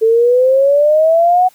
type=exponential sweep; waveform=sine; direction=up; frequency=440 to 746 Hz; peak=-7 dBFS; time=0.01-1.49 s; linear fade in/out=20 ms; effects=white hiss -49 dBFS RMS until 1.54 s + high-pass 60 Hz 12 dB/octave